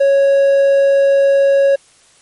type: tone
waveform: triangle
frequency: 553 Hz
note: C#5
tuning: 4 cents flat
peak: -6 dBFS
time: 0-1.76 s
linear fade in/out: 10 ms
effects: white hiss -49 dBFS RMS until 2.21 s + MP3 48 kbps